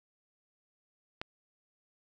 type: click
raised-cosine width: 0.3 ms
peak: -20 dBFS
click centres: 1.215 s
effects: none